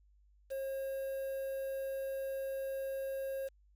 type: tone with quantisation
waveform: triangle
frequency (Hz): 539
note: C#5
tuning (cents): -49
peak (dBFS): -34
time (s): 0.5-3.49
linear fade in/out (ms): 20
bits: 9
effects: added 50 Hz sine -63 dBFS peak until 3.75 s